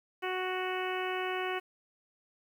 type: harmonic tone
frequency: 370 Hz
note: F#4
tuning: in tune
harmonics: 1 / 2 / 3 / 4 / 5 / 6 / 7 / 8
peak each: -35 / -38 / -40 / -41 / -42 / -43 / -43 / -44 dBFS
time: 0.22-1.6 s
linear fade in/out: 20 ms
effects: 10-bit